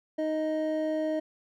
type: tone pair together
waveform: triangle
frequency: 311.1 / 624.7 Hz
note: D#4 / D#5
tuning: 0 / +7 cents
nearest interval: octave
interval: 1207 cents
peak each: -28 / -27 dBFS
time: 0.18-1.2 s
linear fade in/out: 10 ms
effects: none